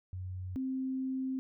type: tone pair in turn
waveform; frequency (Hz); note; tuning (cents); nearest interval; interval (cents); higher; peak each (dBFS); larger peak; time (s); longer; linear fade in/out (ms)
sine; 92.2 / 262.2; F#2 / C4; -6 / +4; octave + tritone; 1810; second; -37 / -32; second; 0.13-0.56 / 0.56-1.39; second; 0
effects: none